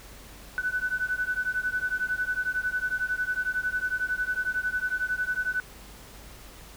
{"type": "beating tone pair", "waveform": "sine", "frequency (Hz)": [1493, 1504], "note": ["F#6", "F#6"], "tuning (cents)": [15, 28], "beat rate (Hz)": 11, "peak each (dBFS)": -29, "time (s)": [0.58, 5.6], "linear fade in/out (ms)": 0, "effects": ["added 50 Hz sine -49 dBFS peak until 6.76 s", "pink hiss -48 dBFS RMS until 6.76 s"]}